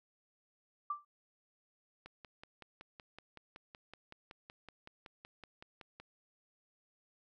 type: tone with exponential decay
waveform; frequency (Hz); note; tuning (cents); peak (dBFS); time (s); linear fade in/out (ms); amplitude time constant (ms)
sine; 1174.7; D6; 0; -31; 0.9-1.05; 5; 32
type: click train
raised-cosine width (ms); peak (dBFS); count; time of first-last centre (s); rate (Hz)
0.3; -34; 22; 2.06-6; 5.33
effects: none